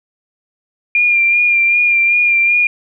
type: tone with vibrato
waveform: sine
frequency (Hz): 2400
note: D7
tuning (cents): +37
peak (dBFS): -9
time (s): 0.95-2.67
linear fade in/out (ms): 2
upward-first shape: sine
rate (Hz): 2.6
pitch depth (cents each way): 27
effects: none